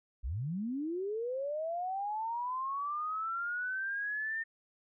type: linear sweep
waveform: sine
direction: up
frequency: 47.62 to 1822 Hz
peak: -33 dBFS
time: 0.23-4.44 s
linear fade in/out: 20 ms
effects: none